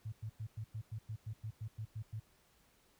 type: tone bursts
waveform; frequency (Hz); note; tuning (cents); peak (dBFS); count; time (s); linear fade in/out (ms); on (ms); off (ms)
sine; 109; A2; -16; -39; 13; 0.05-2.2; 10; 74; 99
effects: pink hiss -70 dBFS RMS until 2.99 s